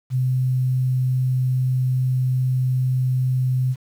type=tone; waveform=sine; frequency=128.4 Hz; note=C3; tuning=32 cents flat; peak=-17 dBFS; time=0.1-3.76 s; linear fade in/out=50 ms; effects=8-bit